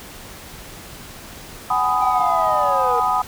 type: chord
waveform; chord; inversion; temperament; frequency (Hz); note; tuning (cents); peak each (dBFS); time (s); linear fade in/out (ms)
sine; G# minor seventh; third; just; 747.5 / 830.6 / 996.7 / 1245.9; F#5 / G#5 / B5 / D#6; +17 / 0 / +16 / +2; -22 / -23 / -22 / -20; 1.7-3.22; 5
type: linear sweep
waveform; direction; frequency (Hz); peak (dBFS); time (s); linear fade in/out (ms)
triangle; down; 784 to 466.2; -20; 2.01-3; 5
effects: pink hiss -38 dBFS RMS until 3.27 s